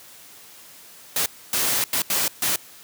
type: noise bursts at uneven times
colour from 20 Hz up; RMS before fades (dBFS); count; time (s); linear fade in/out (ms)
white; -22; 5; 1.16-1.26 / 1.53-1.84 / 1.93-2.02 / 2.1-2.28 / 2.42-2.56; 2
effects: white hiss -46 dBFS RMS until 2.83 s + high-pass 100 Hz 12 dB/octave